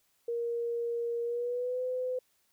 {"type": "tone with pitch glide", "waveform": "sine", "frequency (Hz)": [470, 506.7], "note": ["A#4", "B4"], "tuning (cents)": [14, 44], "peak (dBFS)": -30, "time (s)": [0.28, 2.19], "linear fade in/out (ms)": 5, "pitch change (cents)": 130, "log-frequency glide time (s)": [1.23, 1.82], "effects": ["white hiss -72 dBFS RMS until 2.52 s"]}